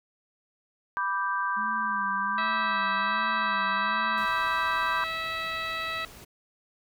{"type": "chord", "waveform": "sine", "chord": "G major", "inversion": "first", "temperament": "equal", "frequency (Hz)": [987.8, 1174.7, 1568], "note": ["B5", "D6", "G6"], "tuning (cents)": [0, 0, 0], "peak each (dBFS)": -30, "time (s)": [0.97, 5.04], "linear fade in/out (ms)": 0}
{"type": "tone with vibrato", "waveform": "sine", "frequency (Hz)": 207.7, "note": "G#3", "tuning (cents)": 0, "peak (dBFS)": -39, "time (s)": [1.56, 4.26], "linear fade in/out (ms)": 20, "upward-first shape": "sine", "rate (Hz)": 1.3, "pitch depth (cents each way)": 98}
{"type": "harmonic tone", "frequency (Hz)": 651, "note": "E5", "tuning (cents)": -22, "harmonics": [1, 2, 3, 4, 5, 6, 7], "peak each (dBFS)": [-41, -34, -35, -37, -45, -37, -49], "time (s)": [2.38, 6.05], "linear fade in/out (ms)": 2}
{"type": "noise", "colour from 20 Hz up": "pink", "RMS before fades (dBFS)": -48, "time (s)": [4.17, 6.25], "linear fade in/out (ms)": 10}
{"effects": []}